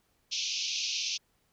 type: band-pass noise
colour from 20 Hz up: white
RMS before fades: -33 dBFS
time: 0.31-1.18 s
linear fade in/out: 20 ms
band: 2400 to 6300 Hz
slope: 96 dB/octave
effects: pink hiss -72 dBFS RMS until 1.52 s

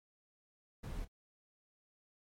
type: noise with echo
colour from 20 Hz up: brown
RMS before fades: -42 dBFS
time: 0.83-1.05 s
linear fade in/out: 10 ms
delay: 27 ms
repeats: 1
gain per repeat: -13 dB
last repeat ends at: 1.077 s
effects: MP3 64 kbps

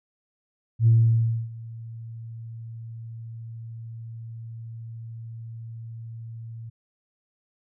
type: tone with ADSR envelope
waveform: sine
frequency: 114.2 Hz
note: A#2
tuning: 35 cents flat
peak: -12 dBFS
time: 0.79-6.7 s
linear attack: 78 ms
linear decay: 620 ms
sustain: -23 dB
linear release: 12 ms
effects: tanh soft clip ceiling -9 dBFS

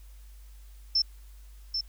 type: tone with echo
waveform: sine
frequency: 5330 Hz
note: E8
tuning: 18 cents sharp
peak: -21 dBFS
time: 0.95-1.02 s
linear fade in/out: 5 ms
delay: 790 ms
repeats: 1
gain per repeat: -6 dB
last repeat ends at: 1.81 s
effects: added 50 Hz sine -46 dBFS peak until 1.88 s + white hiss -62 dBFS RMS until 1.88 s

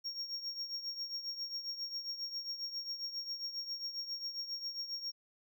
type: tone with tremolo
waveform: triangle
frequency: 5560 Hz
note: F8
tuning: 9 cents flat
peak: -34 dBFS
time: 0.04-5.12 s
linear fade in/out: 20 ms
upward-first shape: triangle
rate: 7.4 Hz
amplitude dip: 75%
effects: none

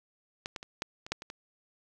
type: clicks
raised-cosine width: 0.2 ms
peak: -18 / -20 / -26 / -15 / -26 / -13 / -25 / -24 dBFS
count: 8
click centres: 0.459 / 0.562 / 0.629 / 0.821 / 1.065 / 1.12 / 1.221 / 1.301 s
effects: none

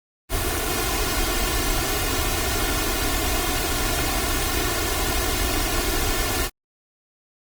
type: noise with comb filter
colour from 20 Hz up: pink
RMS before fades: -23 dBFS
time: 0.29-6.5 s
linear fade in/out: 50 ms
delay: 2.8 ms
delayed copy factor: +0.95
effects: Opus 24 kbps

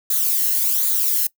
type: noise with flanger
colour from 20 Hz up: violet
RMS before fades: -19 dBFS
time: 0.1-1.27 s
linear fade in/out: 5 ms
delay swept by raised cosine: 0.36 to 0.86 ms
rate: 1.3 Hz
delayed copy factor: -0.65
effects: noise-tail reverb RT60 0.1 s tail -21 dB re dry

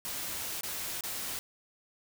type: noise with dropouts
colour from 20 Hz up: white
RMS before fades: -37 dBFS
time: 0.05-1.39 s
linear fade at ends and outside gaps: 0 ms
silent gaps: 0.609-0.633 / 1.008-1.037 s
effects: none

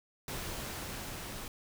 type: noise with level ramp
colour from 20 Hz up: pink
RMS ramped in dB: -39 to -43 dBFS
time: 0.28-1.48 s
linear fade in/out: 2 ms
effects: none

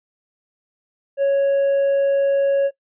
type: tone with hard clipping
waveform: sine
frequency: 554.4 Hz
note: C#5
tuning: in tune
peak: -15 dBFS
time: 1.17-2.71 s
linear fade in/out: 50 ms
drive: 2 dB
effects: noise-tail reverb RT60 0.1 s tail -20 dB re dry + resampled to 8000 Hz

